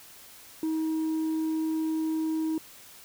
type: tone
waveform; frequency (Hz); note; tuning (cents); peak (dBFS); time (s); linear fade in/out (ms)
sine; 317.4; D#4; +35; -23; 0.63-2.58; 2
effects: tanh soft clip ceiling -25 dBFS + white hiss -50 dBFS RMS until 3.04 s